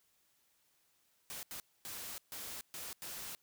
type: noise bursts at uneven times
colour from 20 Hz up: white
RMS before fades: -45 dBFS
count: 6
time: 1.3-1.43 / 1.51-1.6 / 1.85-2.18 / 2.32-2.61 / 2.74-2.93 / 3.02-3.35 s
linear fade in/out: 0 ms
effects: white hiss -74 dBFS RMS until 3.42 s